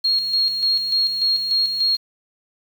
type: tone with tremolo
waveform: sine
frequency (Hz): 4273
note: C8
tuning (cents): +36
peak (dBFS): -15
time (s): 0.04-1.97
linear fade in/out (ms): 10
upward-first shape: square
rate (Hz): 3.4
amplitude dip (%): 50
effects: 7-bit